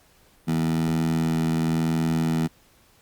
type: tone with high-pass filter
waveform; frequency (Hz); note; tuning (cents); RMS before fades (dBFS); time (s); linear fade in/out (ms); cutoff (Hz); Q
15% pulse; 81; E2; -30; -23; 0.47-2.48; 20; 190; 5.7
effects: pink hiss -58 dBFS RMS until 3.01 s + Opus 48 kbps